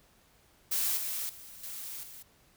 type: noise with level steps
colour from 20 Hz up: blue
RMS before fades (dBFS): -30 / -35 / -49 / -41 / -48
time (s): 0.71-2.23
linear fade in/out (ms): 10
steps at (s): 0.97 / 1.29 / 1.63 / 2.03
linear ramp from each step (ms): 5
effects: pink hiss -64 dBFS RMS until 2.56 s